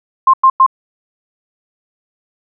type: tone bursts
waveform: sine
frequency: 1057 Hz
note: C6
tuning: 17 cents sharp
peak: -4 dBFS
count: 3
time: 0.27-0.664 s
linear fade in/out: 5 ms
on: 66 ms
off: 98 ms
effects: none